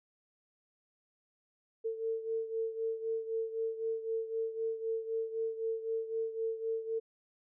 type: beating tone pair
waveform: sine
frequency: 448.7 / 452.6 Hz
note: A4 / A4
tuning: +34 / +49 cents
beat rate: 3.9 Hz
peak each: -34 / -39 dBFS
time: 1.84-7 s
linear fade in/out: 20 ms
effects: none